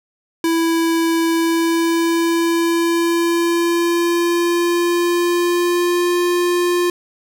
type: tone with pitch glide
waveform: square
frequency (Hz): 330.5 to 352.2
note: E4 to F4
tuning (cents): +5 to +15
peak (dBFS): -15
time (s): 0.44-6.9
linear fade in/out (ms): 2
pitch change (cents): +110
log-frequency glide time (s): 1.31-6.19
effects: none